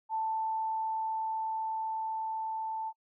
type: tone with level ramp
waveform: sine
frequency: 884 Hz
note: A5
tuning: 8 cents sharp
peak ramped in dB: -29 to -33 dBFS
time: 0.09-2.93 s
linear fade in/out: 50 ms
effects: noise-tail reverb RT60 0.1 s tail -24 dB re dry